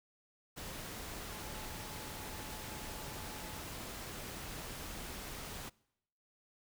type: tone in noise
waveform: sine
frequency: 860 Hz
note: A5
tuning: 40 cents flat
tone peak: -55 dBFS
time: 1.3-3.6 s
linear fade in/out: 20 ms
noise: pink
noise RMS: -45 dBFS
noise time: 0.56-5.7 s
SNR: -13 dB
effects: noise-tail reverb RT60 0.8 s tail -24 dB re dry